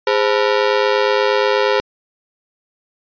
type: ring-modulated tone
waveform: sawtooth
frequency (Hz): 466.2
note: A#4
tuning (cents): 0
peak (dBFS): -6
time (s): 0.07-1.8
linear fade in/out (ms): 0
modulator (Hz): 54.2
effects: resampled to 11025 Hz